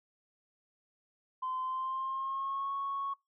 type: tone with pitch glide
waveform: sine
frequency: 1031 to 1105 Hz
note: C6 to C#6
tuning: -26 to -6 cents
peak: -32 dBFS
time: 1.42-3.14 s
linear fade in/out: 10 ms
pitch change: +120 cents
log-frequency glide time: 1.61-2.73 s
effects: noise-tail reverb RT60 0.2 s tail -24 dB re dry + tanh soft clip ceiling -28 dBFS